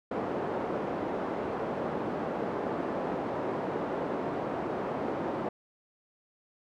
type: band-pass noise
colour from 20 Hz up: pink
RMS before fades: -33 dBFS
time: 0.11-5.49 s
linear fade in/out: 5 ms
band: 280 to 790 Hz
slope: 12 dB/octave
effects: none